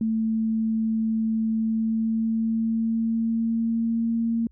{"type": "tone with pitch glide", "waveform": "sine", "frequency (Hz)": [222, 229.4], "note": ["A3", "A#3"], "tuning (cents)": [16, -28], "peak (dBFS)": -21, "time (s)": [0.01, 4.47], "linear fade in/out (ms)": 2, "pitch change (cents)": 56, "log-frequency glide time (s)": [1.57, 4.13], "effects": ["added 60 Hz sine -52 dBFS peak until 4.51 s"]}